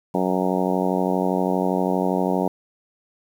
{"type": "harmonic tone", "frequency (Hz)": 92.5, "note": "F#2", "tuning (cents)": 0, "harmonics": [2, 3, 4, 5, 6, 7, 8, 9, 10], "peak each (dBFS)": [-24, -26, -27, -28, -29, -29, -30, -31, -31], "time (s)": [0.14, 2.48], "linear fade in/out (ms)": 5, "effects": ["8-bit"]}